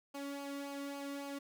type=tone with flanger; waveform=sawtooth; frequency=280.8 Hz; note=C#4; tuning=22 cents sharp; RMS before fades=-43 dBFS; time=0.14-1.39 s; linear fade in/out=10 ms; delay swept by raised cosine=0.53 to 1.28 ms; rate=3.6 Hz; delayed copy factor=-0.6; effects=none